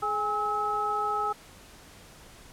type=tone cluster; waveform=sine; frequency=422 / 823 / 1290 Hz; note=G#4 / G#5 / E6; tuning=+28 / -16 / -38 cents; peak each=-35 / -30 / -28 dBFS; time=0.02-1.33 s; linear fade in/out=10 ms; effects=pink hiss -51 dBFS RMS until 2.52 s + low-pass 12000 Hz 12 dB/octave